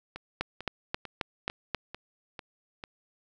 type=two click trains; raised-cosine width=0.3 ms; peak=-23 / -13 dBFS; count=7 / 6; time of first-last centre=0.16-2.839 / 0.41-1.747 s; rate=2.24 / 3.74 Hz; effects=none